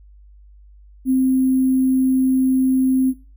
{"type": "tone with sample-and-hold", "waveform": "sine", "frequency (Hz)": 261.1, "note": "C4", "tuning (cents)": -3, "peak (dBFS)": -13, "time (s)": [1.05, 3.14], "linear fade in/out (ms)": 50, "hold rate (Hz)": 11025, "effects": ["noise-tail reverb RT60 0.3 s tail -17 dB re dry", "added 50 Hz sine -43 dBFS peak until 3.36 s"]}